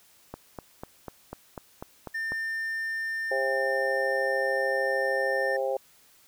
click train, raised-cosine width 1 ms, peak -22 dBFS, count 9, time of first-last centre 0.34-2.32 s, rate 4.04 Hz
triangle tone, 1800 Hz, A6, 39 cents sharp, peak -27 dBFS, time 2.14-5.57 s, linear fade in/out 10 ms
harmonic tone, 133.2 Hz, C3, 31 cents sharp, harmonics 3 / 4 / 5 / 6, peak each -33 / -27 / -36 / -34 dBFS, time 3.31-5.77 s, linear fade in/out 5 ms
effects white hiss -59 dBFS RMS until 6.27 s

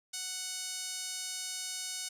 5% pulse tone with band-pass filter, 740 Hz, F#5, in tune, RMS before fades -39 dBFS, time 0.13-2.09 s, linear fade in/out 10 ms, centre 7400 Hz, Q 0.57, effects none

